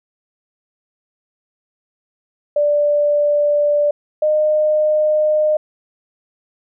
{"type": "tone pair in turn", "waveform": "sine", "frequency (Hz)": [587, 611.2], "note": ["D5", "D#5"], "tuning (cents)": [-1, -31], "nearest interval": "minor second", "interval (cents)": 70, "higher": "second", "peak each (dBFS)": -12, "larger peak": "neither", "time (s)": [[2.56, 3.91], [4.22, 5.57]], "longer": "neither", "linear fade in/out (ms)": 5, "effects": []}